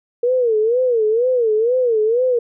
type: tone with vibrato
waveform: sine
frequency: 468.2 Hz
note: A#4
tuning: 8 cents sharp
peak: -13 dBFS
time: 0.23-2.39 s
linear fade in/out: 5 ms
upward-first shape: sine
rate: 2.1 Hz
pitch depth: 160 cents each way
effects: none